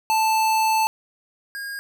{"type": "tone pair in turn", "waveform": "square", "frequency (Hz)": [880, 1627], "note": ["A5", "G#6"], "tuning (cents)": [0, -36], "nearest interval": "major seventh", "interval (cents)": 1064, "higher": "second", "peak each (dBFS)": [-18, -30], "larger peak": "first", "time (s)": [[0.1, 0.87], [1.55, 1.79]], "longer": "first", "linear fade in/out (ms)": 0, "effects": []}